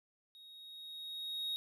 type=tone with level ramp; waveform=triangle; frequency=3759 Hz; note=A#7; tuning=14 cents sharp; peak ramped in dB=-53 to -33 dBFS; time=0.35-1.56 s; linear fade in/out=0 ms; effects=none